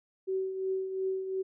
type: tone with tremolo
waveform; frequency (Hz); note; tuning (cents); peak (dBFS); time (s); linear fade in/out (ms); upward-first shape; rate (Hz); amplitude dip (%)
sine; 380; F#4; +46; -27; 0.27-1.43; 20; triangle; 2.8; 60
effects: none